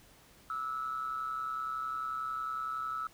sine tone with amplitude modulation, 1304 Hz, E6, 19 cents flat, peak -30 dBFS, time 0.5-3.07 s, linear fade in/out 2 ms, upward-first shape sine, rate 131 Hz, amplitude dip 65%, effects tanh soft clip ceiling -27 dBFS + pink hiss -60 dBFS RMS until 3.13 s

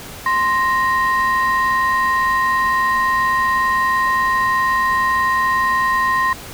sine tone pair together, 1047 / 1864 Hz, C6 / A#6, +1 / -1 cents, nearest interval minor seventh, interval 998 cents, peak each -14 / -17 dBFS, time 0.26-6.33 s, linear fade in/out 2 ms, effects tanh soft clip ceiling -10 dBFS + pink hiss -34 dBFS RMS until 6.53 s

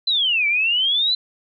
sine exponential two-way sweep, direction down then up, 4086 to 2283 to 4086 Hz, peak -16 dBFS, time 0.07-1.15 s, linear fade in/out 5 ms, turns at 0.47 s, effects none

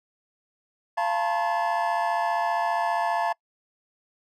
triangle tone cluster, 690 / 881 / 956 / 1073 / 1721 Hz, F5 / A5 / A#5 / C6 / A6, -21 / +2 / +43 / +43 / -39 cents, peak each -25 / -25 / -29 / -32 / -31 dBFS, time 0.97-3.33 s, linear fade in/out 10 ms, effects noise-tail reverb RT60 0.1 s tail -25 dB re dry

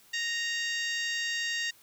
harmonic tone, 931 Hz, A#5, 2 cents flat, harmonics 2 / 3 / 4 / 5 / 6 / 7 / 8, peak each -32 / -36 / -38 / -40 / -42 / -43 / -44 dBFS, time 0.13-1.71 s, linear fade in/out 10 ms, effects white hiss -59 dBFS RMS until 1.82 s

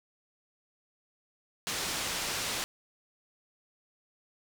white low-pass noise, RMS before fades -34 dBFS, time 1.67-2.64 s, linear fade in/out 0 ms, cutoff 6600 Hz, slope 12 dB/octave, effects none

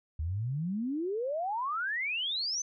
sine exponential sweep, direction up, 73.5 to 6272 Hz, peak -30 dBFS, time 0.19-2.62 s, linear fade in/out 5 ms, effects none

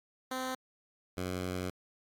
10% pulse tone pair in turn, 258.4 / 91.36 Hz, C4 / F#2, -21 / -21 cents, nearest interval octave + tritone, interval 1800 cents, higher first, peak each -26 / -26 dBFS, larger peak neither, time 0.31-0.55 / 1.17-1.7 s, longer second, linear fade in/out 5 ms, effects AAC 64 kbps

